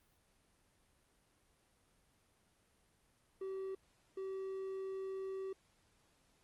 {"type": "tone bursts at uneven times", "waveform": "triangle", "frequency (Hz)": 383.7, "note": "G4", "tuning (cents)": -37, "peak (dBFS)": -38, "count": 2, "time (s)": [[3.41, 3.75], [4.17, 5.53]], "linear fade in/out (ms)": 5, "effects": ["pink hiss -73 dBFS RMS until 6.43 s", "Opus 32 kbps"]}